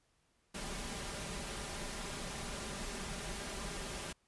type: noise with comb filter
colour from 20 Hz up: pink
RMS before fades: -42 dBFS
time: 0.54-4.13 s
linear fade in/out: 10 ms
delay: 5 ms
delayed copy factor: +0.5
effects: pink hiss -75 dBFS RMS until 4.27 s + resampled to 24000 Hz